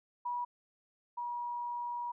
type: tone pair in turn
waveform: sine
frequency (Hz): 970 / 960.5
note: B5 / B5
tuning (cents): -31 / -48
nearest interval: unison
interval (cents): 17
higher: first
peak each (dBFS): -33 / -35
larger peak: first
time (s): 0.25-0.45 / 1.17-2.12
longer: second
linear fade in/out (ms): 10
effects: none